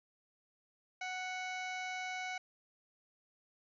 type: harmonic tone with a mistuned harmonic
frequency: 740 Hz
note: F#5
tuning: in tune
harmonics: 1 / 2 / 3 / 4 / 5 / 6 / 7 / 8 / 9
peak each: -42 / -46 / -42 / -53 / -53 / -59 / -59 / -55 / -61 dBFS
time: 1.01-2.38 s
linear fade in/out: 5 ms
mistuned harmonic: 5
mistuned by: +100 cents
effects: none